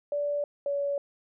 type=tone pair in turn; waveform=sine; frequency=580 / 566.8 Hz; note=D5 / C#5; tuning=-22 / +38 cents; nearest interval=unison; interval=40 cents; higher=first; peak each=-26 dBFS; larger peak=neither; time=0.12-0.44 / 0.66-0.98 s; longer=neither; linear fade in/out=2 ms; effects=none